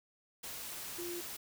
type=tone in noise; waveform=sine; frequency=347.8 Hz; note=F4; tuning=7 cents flat; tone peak=-40 dBFS; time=0.98-1.21 s; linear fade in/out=10 ms; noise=white; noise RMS=-44 dBFS; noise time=0.43-1.37 s; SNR=+1 dB; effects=none